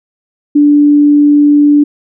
sine tone, 292.2 Hz, D4, 9 cents flat, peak -3 dBFS, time 0.55-1.84 s, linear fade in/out 10 ms, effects none

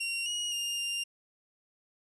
sawtooth tone with pitch steps, 2756 / 2890 / 2818 / 2795 Hz, F7 / F#7 / F7 / F7, -24 / -41 / +15 / +1 cents, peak -28 dBFS, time 0-1.04 s, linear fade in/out 10 ms, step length 260 ms, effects resampled to 24000 Hz

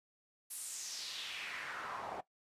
pink noise with band-pass filter sweep, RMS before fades -44 dBFS, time 0.5-2.21 s, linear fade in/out 10 ms, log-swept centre 11000 to 690 Hz, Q 2.6, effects noise-tail reverb RT60 0.1 s tail -17 dB re dry + resampled to 32000 Hz

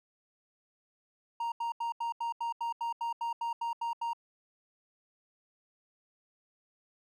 triangle tone bursts, 932.3 Hz, A#5, in tune, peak -29 dBFS, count 14, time 1.4-4.133 s, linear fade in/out 5 ms, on 120 ms, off 81 ms, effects none

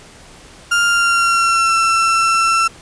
35% pulse tone with pitch glide, 1400 to 1342.2 Hz, F6 to E6, +4 to +31 cents, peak -10 dBFS, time 0.71-2.68 s, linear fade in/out 10 ms, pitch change -73 cents, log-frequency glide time 0.86-1.75 s, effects pink hiss -41 dBFS RMS until 2.81 s + resampled to 22050 Hz

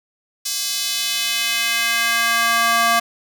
square tone with high-pass filter sweep, 231.7 Hz, A#3, 10 cents flat, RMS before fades -19 dBFS, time 0.45-3 s, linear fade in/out 10 ms, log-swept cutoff 5200 to 920 Hz, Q 1.4, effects none

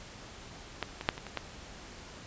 clicks, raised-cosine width 0.3 ms, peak -15 / -21 / -8 / -24 / -26 / -16 dBFS, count 6, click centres 0.827 / 1.011 / 1.089 / 1.179 / 1.267 / 1.373 s, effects pink hiss -48 dBFS RMS until 2.26 s + resampled to 16000 Hz

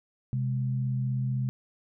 sine tone pair together, 129.46 / 205.5 Hz, C3 / G#3, -18 / -18 cents, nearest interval minor sixth, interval 800 cents, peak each -26 / -36 dBFS, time 0.33-1.49 s, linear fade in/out 0 ms, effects none

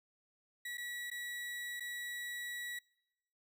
35% pulse tone with dropouts, 1935 Hz, B6, 36 cents flat, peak -39 dBFS, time 0.65-2.79 s, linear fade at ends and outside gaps 5 ms, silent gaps 0.773-0.779 / 1.102-1.113 / 1.798-1.805 s, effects noise-tail reverb RT60 0.9 s tail -26 dB re dry

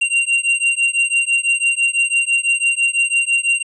square beating tone pair, 2762 / 2768 Hz, F7 / F7, -20 / -16 cents, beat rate 6 Hz, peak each -18 dBFS, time 0.01-3.63 s, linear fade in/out 10 ms, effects resampled to 22050 Hz

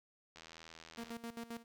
click train, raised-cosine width 0.2 ms, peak -35 dBFS, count 63, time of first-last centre 0.36-1.12 s, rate 81.6 Hz
sawtooth tone with tremolo, 232.4 Hz, A#3, 5 cents flat, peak -38 dBFS, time 0.97-1.64 s, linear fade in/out 20 ms, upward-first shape square, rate 7.5 Hz, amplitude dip 80%
effects none

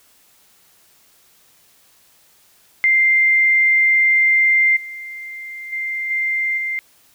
sine tone with level steps, 2094 Hz, C7, 1 cent sharp, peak -11 / -29 / -21 / -17 / -20 dBFS, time 2.84-6.79 s, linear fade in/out 0 ms, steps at 4.76 / 5.72 / 6.1 / 6.57 s, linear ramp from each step 10 ms, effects white hiss -54 dBFS RMS until 7.14 s

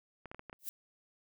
clicks, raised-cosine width 0.5 ms, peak -31 dBFS, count 6, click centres 0.257 / 0.315 / 0.346 / 0.394 / 0.497 / 0.529 s
violet noise with exponential growth, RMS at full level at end -35 dBFS, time 0.59-0.69 s, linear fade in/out 1 ms, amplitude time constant 20 ms
effects none

